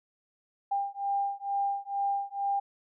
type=beating tone pair; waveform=sine; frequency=797 / 799.2 Hz; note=G5 / G5; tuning=+28 / +33 cents; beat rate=2.2 Hz; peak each=-31 dBFS; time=0.71-2.6 s; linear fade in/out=10 ms; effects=none